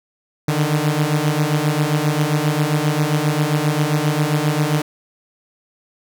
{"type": "beating tone pair", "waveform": "sawtooth", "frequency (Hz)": [146.83, 154.33], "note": ["D3", "D#3"], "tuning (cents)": [0, -14], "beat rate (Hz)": 7.5, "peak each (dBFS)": -15, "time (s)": [0.48, 4.82], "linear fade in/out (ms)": 5, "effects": []}